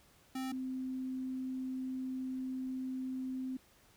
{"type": "tone pair in turn", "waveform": ["square", "sine"], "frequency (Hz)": [261.6, 259.3], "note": ["C4", "C4"], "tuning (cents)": [0, -15], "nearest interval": "unison", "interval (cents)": 15, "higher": "first", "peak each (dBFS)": [-37, -36], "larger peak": "second", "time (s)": [[0.35, 0.52], [0.52, 3.57]], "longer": "second", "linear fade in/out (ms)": 5, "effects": ["pink hiss -65 dBFS RMS until 3.96 s"]}